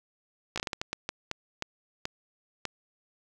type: slowing click train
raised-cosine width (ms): 0.2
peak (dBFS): -14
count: 13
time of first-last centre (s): 0.56-2.653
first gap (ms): 16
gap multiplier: 1.39
effects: none